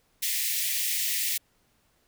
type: high-pass noise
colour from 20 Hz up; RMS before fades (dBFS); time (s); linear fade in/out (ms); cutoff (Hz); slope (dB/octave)
white; -28; 0.22-1.38; 10; 1800; 96
effects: pink hiss -68 dBFS RMS until 2.07 s